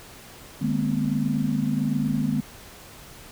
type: tone cluster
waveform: sine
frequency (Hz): 150.4 / 205.7 / 233.1 / 254.5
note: D3 / G#3 / A#3 / C4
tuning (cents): +42 / -16 / 0 / -48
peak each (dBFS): -27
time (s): 0.61-2.41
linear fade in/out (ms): 10
effects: pink hiss -45 dBFS RMS until 3.31 s